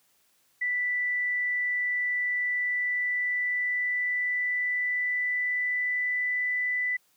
sine tone with pitch glide, 1975.5 to 1989.2 Hz, B6 to B6, 0 to +12 cents, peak -25 dBFS, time 0.61-6.97 s, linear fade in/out 10 ms, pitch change +12 cents, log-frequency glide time 2.44-6.48 s, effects white hiss -67 dBFS RMS until 7.16 s + high-pass 60 Hz 12 dB/octave

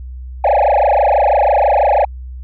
sine tone with frequency modulation, 698.5 Hz, F5, in tune, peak -6 dBFS, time 0.44-2.05 s, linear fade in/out 5 ms, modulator 26.1 Hz, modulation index 5.9, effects tanh soft clip ceiling -8 dBFS + added 63 Hz sine -26 dBFS peak until 2.43 s

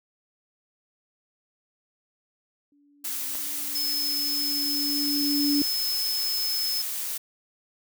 sine tone with exponential growth, 287.7 Hz, D4, 36 cents flat, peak -20 dBFS, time 2.72-5.62 s, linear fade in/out 2 ms, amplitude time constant 630 ms
blue noise, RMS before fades -31 dBFS, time 3.04-7.18 s, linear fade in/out 10 ms
clicks, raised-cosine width 0.5 ms, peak -27 dBFS, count 2, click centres 3.35 / 3.354 s
triangle tone, 5200 Hz, E8, 24 cents flat, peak -25 dBFS, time 3.75-6.82 s, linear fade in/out 5 ms
effects none

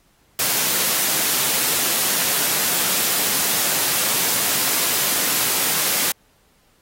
white high-pass noise, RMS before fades -20 dBFS, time 0.39-6.12 s, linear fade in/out 2 ms, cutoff 120 Hz, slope 24 dB/octave, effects pink hiss -60 dBFS RMS until 6.81 s + AAC 48 kbps

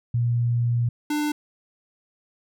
sine / square tone pair in turn, 119.2 / 298.2 Hz, A#2 / D4, +39 / +27 cents, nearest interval octave + major third, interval 1588 cents, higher second, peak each -19 / -23 dBFS, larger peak first, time 0.14-0.89 / 1.1-1.32 s, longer first, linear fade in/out 5 ms, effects none

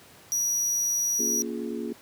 45% pulse tone, 5800 Hz, F#8, 35 cents flat, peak -24 dBFS, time 0.32-1.42 s, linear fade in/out 0 ms
sine chord, Bb minor seventh, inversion none, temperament just, 233.1 / 279.7 / 349.6 / 419.5 Hz, Bb3 / Db4 / F4 / Ab4, 0 / +16 / +2 / +17 cents, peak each -33 / -37 / -35 / -36 dBFS, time 1.19-1.93 s, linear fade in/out 5 ms
effects pink hiss -52 dBFS RMS until 2.01 s + high-pass 100 Hz 12 dB/octave

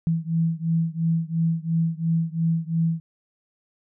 sine beating tone pair, 163.3 / 166.2 Hz, E3 / E3, -16 / +15 cents, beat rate 2.9 Hz, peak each -23 / -24 dBFS, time 0.07-3 s, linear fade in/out 0 ms, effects none

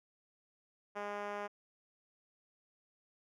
5% pulse tone with band-pass filter, 205 Hz, G#3, 22 cents flat, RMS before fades -41 dBFS, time 0.95-1.48 s, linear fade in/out 20 ms, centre 610 Hz, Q 0.91, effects none

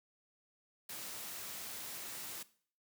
white noise, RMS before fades -45 dBFS, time 0.89-2.43 s, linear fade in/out 5 ms, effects noise-tail reverb RT60 0.5 s tail -18 dB re dry + high-pass 80 Hz 12 dB/octave

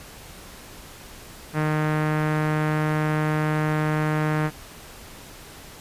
sawtooth tone with low-pass filter, 153.6 Hz, D#3, 22 cents flat, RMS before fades -23 dBFS, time 1.53-4.51 s, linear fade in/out 50 ms, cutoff 1800 Hz, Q 1.8, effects pink hiss -43 dBFS RMS until 5.8 s + resampled to 32000 Hz

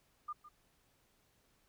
sine tone with echo, 1208 Hz, D6, 48 cents sharp, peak -38 dBFS, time 0.28-0.33 s, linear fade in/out 10 ms, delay 160 ms, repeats 1, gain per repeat -14 dB, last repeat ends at 0.49 s, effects pink hiss -73 dBFS RMS until 1.68 s

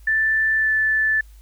sine tone with pitch glide, 1764 to 1750.8 Hz, A6 to A6, +4 to -9 cents, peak -16 dBFS, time 0.07-1.21 s, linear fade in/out 5 ms, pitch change -13 cents, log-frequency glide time 0.56-0.71 s, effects added 52 Hz sine -42 dBFS peak until 1.41 s + white hiss -58 dBFS RMS until 1.41 s

